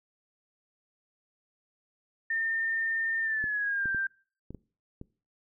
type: tone with pitch glide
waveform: sine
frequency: 1811 to 1576.6 Hz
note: A6 to G6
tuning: +49 to +9 cents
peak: -27 dBFS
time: 2.3-4.07 s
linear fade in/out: 5 ms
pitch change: -240 cents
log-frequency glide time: 3.21-3.88 s
type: clicks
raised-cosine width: 3 ms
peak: -28 dBFS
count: 6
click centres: 3.441 / 3.857 / 3.947 / 4.506 / 4.547 / 5.014 s
effects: noise-tail reverb RT60 0.4 s tail -22 dB re dry